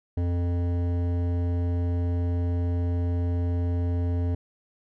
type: tone with hard clipping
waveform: sine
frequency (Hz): 87.31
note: F2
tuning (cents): 0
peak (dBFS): -25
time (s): 0.17-4.35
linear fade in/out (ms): 5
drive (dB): 13
effects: none